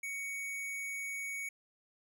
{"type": "tone", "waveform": "square", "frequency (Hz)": 2235, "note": "C#7", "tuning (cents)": 14, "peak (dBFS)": -38, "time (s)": [0.03, 1.49], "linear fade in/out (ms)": 5, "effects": []}